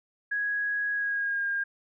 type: tone with pitch glide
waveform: sine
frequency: 1661.2 to 1613 Hz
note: G#6 to G6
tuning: 0 to +49 cents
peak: -26 dBFS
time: 0.31-1.64 s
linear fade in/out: 10 ms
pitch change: -51 cents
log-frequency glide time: 0.92-1.47 s
effects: none